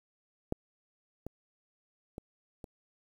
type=clicks; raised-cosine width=2 ms; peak=-17 / -26 / -27 / -30 dBFS; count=4; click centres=0.524 / 1.266 / 2.181 / 2.642 s; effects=9-bit